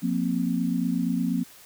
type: chord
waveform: sine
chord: F suspended fourth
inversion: none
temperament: equal with one note detuned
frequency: 177.77 / 233.1 / 261.6 Hz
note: F3 / Bb3 / C4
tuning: +31 / 0 / 0 cents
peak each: -27 dBFS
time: 0.02-1.44 s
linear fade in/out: 20 ms
effects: white hiss -50 dBFS RMS until 1.65 s